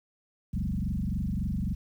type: tone with frequency modulation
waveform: sine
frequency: 127.5 Hz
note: C3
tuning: 44 cents flat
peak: -27 dBFS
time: 0.53-1.75 s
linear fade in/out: 10 ms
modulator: 23.6 Hz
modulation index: 3.8
effects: 10-bit